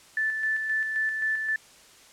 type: tone with tremolo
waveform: sine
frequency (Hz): 1756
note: A6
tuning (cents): -4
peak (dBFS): -23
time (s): 0.17-1.56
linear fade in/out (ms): 2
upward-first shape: square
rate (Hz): 3.8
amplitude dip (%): 40
effects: white hiss -53 dBFS RMS until 2.12 s + low-pass 9000 Hz 12 dB/octave